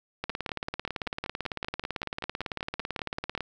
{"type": "two click trains", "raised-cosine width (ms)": 0.3, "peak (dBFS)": [-15, -19], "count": [58, 17], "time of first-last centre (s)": [[0.24, 3.407], [0.3, 3.377]], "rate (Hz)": [18, 5.2], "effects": []}